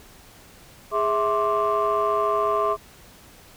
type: tone cluster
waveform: sine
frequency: 414.3 / 654 / 1055 / 1169 Hz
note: G#4 / E5 / C6 / D6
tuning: -4 / -14 / +14 / -8 cents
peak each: -24 dBFS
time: 0.91-2.77 s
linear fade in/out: 50 ms
effects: tanh soft clip ceiling -13 dBFS + pink hiss -49 dBFS RMS until 3.56 s